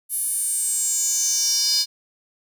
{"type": "tone with high-pass filter sweep", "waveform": "square", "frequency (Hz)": 329.3, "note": "E4", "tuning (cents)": -2, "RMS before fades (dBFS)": -22, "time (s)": [0.09, 1.86], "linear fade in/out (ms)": 50, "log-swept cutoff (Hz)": [11000, 4700], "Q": 7.4, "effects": []}